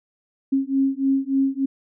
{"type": "beating tone pair", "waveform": "sine", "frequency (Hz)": [269, 272.4], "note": ["C4", "C#4"], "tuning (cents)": [48, -30], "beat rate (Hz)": 3.4, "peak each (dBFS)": -21, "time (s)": [0.52, 1.66], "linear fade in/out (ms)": 10, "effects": []}